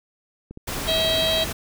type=clicks; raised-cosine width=3 ms; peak=-24 dBFS; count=10; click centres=0.51 / 0.574 / 0.692 / 0.783 / 0.919 / 1.048 / 1.113 / 1.155 / 1.188 / 1.354 s
type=noise; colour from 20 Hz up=pink; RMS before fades=-29 dBFS; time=0.67-1.53 s; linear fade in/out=10 ms
type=harmonic tone; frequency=645 Hz; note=E5; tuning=38 cents flat; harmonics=1 / 3 / 4 / 5 / 6 / 7; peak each=-23 / -35 / -34 / -25 / -24 / -34 dBFS; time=0.87-1.45 s; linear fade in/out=20 ms
effects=none